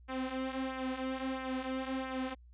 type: tone with flanger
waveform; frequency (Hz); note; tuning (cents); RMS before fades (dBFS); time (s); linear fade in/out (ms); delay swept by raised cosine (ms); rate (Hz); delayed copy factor
sawtooth; 261.6; C4; 0; -37; 0.08-2.35; 20; 0.24 to 5.04; 1.5; -0.65
effects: added 60 Hz sine -54 dBFS peak until 2.53 s + resampled to 8000 Hz